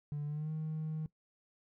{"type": "tone with pitch glide", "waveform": "triangle", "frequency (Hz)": [146.83, 156.46], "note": ["D3", "D#3"], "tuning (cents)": [0, 10], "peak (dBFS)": -32, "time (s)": [0.12, 1.06], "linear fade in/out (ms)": 0, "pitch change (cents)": 110, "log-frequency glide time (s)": [0.26, 0.51], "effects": ["noise-tail reverb RT60 0.1 s tail -21 dB re dry", "tanh soft clip ceiling -31 dBFS"]}